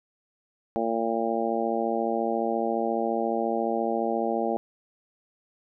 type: harmonic tone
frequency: 114.4 Hz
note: A#2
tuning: 32 cents flat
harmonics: 2 / 3 / 4 / 5 / 6 / 7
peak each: -31 / -31 / -31 / -31 / -31 / -31 dBFS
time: 0.76-4.57 s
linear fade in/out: 0 ms
effects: none